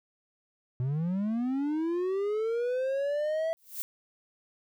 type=linear sweep; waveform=triangle; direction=up; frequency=120.8 to 659.3 Hz; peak=-25 dBFS; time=0.8-3.53 s; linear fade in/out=0 ms
type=noise with exponential growth; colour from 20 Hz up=violet; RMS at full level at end=-31 dBFS; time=3.57-3.82 s; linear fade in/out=0 ms; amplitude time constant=53 ms
effects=none